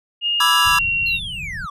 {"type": "tone with pitch glide", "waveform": "sine", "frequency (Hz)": [2842, 2744], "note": ["F7", "F7"], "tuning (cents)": [30, -31], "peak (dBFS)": -17, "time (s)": [0.21, 1.2], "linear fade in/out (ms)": 50, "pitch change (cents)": -61, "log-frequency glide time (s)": [0.52, 0.83]}
{"type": "chord", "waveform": "square", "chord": "E dominant seventh", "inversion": "second", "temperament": "equal", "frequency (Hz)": [987.8, 1174.7, 1318.5, 1661.2], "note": ["B5", "D6", "E6", "G#6"], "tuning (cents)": [0, 0, 0, 0], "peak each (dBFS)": -21, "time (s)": [0.4, 0.79], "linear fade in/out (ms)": 5}
{"type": "low-pass noise", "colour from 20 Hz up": "pink", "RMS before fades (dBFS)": -34, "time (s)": [0.64, 1.67], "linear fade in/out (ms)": 20, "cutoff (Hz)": 180, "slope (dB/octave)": 48}
{"type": "linear sweep", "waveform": "triangle", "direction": "down", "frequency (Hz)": [4254, 1108.7], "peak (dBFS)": -25, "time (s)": [1.06, 1.7], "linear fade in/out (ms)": 5}
{"effects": ["resampled to 32000 Hz"]}